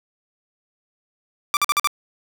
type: tone bursts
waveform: sawtooth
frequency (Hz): 1174.7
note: D6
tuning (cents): 0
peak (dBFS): -12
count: 5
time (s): 1.54-1.873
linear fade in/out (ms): 0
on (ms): 29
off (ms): 47
effects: none